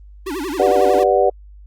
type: tone with vibrato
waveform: square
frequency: 329.6 Hz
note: E4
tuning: in tune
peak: -23 dBFS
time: 0.26-1.04 s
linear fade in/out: 10 ms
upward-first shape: sine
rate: 11 Hz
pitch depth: 300 cents each way
type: chord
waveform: sine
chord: G major seventh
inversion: none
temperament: just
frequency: 392 / 490 / 588 / 735 Hz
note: G4 / B4 / D5 / F#5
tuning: 0 / -14 / +2 / -12 cents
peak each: -17 dBFS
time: 0.59-1.3 s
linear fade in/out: 10 ms
effects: added 50 Hz sine -38 dBFS peak until 1.66 s + Opus 32 kbps